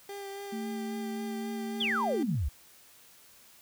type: tone with vibrato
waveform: 30% pulse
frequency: 397.9 Hz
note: G4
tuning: 26 cents sharp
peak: -36 dBFS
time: 0.09-2.23 s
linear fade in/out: 2 ms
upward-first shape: sine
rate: 3.7 Hz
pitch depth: 17 cents each way
type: tone with pitch glide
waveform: sine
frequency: 221.9 to 224.1 Hz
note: A3 to A3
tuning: +15 to +32 cents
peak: -34 dBFS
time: 0.52-2.36 s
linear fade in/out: 10 ms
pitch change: +17 cents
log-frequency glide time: 1.28-1.45 s
type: exponential sweep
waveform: sine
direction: down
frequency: 3658 to 59 Hz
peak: -27 dBFS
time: 1.8-2.49 s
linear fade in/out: 10 ms
effects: white hiss -57 dBFS RMS until 3.61 s